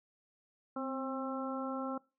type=harmonic tone with a mistuned harmonic; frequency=266.8 Hz; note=C4; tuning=34 cents sharp; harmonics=1 / 2 / 3 / 4 / 5; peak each=-38 / -41 / -45 / -45 / -43 dBFS; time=0.76-1.98 s; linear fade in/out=5 ms; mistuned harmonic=1; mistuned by=-36 cents; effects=noise-tail reverb RT60 0.3 s tail -23 dB re dry